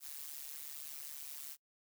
blue noise with amplitude modulation, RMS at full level -43 dBFS, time 0-1.57 s, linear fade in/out 50 ms, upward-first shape sine, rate 145 Hz, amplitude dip 95%, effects noise-tail reverb RT60 0.1 s tail -24 dB re dry

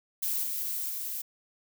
violet noise with level steps, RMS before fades -30 / -33 / -35 dBFS, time 0.22-1.22 s, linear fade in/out 10 ms, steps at 0.43 / 0.89 s, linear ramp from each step 5 ms, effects none

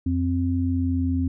sine tone pair together, 87 / 261.8 Hz, F2 / C4, -6 / +1 cents, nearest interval octave + perfect fifth, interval 1907 cents, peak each -23 dBFS, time 0.06-1.28 s, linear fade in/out 5 ms, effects none

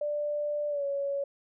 sine tone with pitch glide, 590 to 560.1 Hz, D5 to C#5, +8 to +18 cents, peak -28 dBFS, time 0.01-1.24 s, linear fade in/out 5 ms, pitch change -90 cents, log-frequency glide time 0.69-0.84 s, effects none

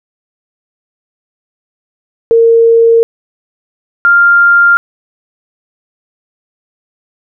sine tone pair in turn, 459.4 / 1396.7 Hz, A#4 / F6, -25 / 0 cents, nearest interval octave + perfect fifth, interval 1925 cents, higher second, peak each -3 dBFS, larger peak neither, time 2.31-3.03 / 4.05-4.77 s, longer neither, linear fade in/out 0 ms, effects none

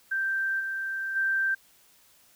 sine tone with level steps, 1568 Hz, G6, in tune, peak -25 / -29 / -23 dBFS, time 0.11-1.55 s, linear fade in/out 10 ms, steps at 0.59 / 1.15 s, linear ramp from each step 20 ms, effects white hiss -60 dBFS RMS until 2.35 s

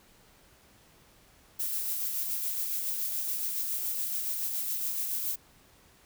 violet noise with tremolo, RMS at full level -31 dBFS, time 1.59-5.36 s, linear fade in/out 10 ms, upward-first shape sine, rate 7.1 Hz, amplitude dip 30%, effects pink hiss -60 dBFS RMS until 6.05 s

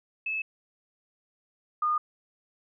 sine tone pair in turn, 2604 / 1220.8 Hz, E7 / D#6, -22 / -33 cents, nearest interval octave + minor second, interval 1311 cents, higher first, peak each -28 / -23 dBFS, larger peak second, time 0.26-0.42 / 1.82-1.98 s, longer neither, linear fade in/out 5 ms, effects none

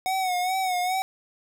square tone with vibrato, 740 Hz, F#5, in tune, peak -24 dBFS, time 0.06-1.02 s, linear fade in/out 0 ms, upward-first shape sine, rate 2.4 Hz, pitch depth 58 cents each way, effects none

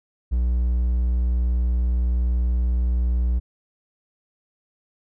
triangle tone, 60.6 Hz, B1, 32 cents flat, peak -16 dBFS, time 0.31-3.4 s, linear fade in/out 20 ms, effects none

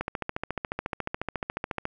click train, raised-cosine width 0.5 ms, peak -14 dBFS, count 27, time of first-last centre 0.01-1.854 s, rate 14.1 Hz, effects none

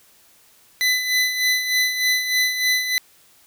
25% pulse tone with tremolo, 2005 Hz, B6, 26 cents sharp, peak -12 dBFS, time 0.81-2.98 s, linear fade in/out 0 ms, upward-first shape sine, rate 3.3 Hz, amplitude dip 60%, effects white hiss -54 dBFS RMS until 3.46 s

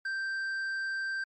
sine tone with tanh clipping, 1568 Hz, G6, in tune, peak -32 dBFS, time 0.05-1.24 s, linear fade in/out 5 ms, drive 6 dB, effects MP3 32 kbps

